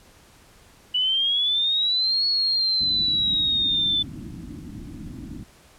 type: exponential two-way sweep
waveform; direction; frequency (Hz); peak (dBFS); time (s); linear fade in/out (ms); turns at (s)
sine; up then down; 2951 to 4370 to 3500; -19; 0.94-4.03; 10; 2.26
type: low-pass noise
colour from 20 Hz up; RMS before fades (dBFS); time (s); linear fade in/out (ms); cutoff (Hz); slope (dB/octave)
white; -37; 2.8-5.44; 10; 330; 96
effects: pink hiss -53 dBFS RMS until 5.78 s + low-pass 12000 Hz 12 dB/octave